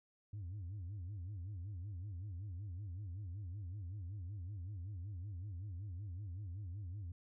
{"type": "tone with vibrato", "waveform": "sine", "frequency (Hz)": 94.8, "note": "F#2", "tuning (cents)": 43, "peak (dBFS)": -40, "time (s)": [0.33, 7.12], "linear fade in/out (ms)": 5, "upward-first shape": "sine", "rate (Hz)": 5.3, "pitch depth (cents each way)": 200, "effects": ["tanh soft clip ceiling -41 dBFS"]}